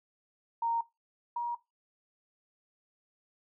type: tone pair in turn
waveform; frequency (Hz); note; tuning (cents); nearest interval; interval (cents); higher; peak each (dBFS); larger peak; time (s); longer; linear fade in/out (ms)
sine; 927 / 950.9; A#5 / A#5; -10 / +34; unison; 44; second; -28 / -30; first; 0.62-0.81 / 1.36-1.55; neither; 5
effects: noise-tail reverb RT60 0.2 s tail -18 dB re dry